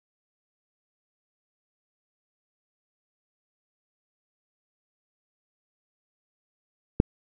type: click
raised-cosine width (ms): 3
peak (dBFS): -3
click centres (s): 7.001
effects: none